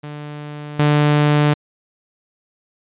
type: tone with level steps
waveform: sawtooth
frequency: 148.1 Hz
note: D3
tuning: 15 cents sharp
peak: -25 / -8 dBFS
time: 0.03-1.54 s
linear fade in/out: 10 ms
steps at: 0.79 s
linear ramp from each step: 5 ms
effects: resampled to 8000 Hz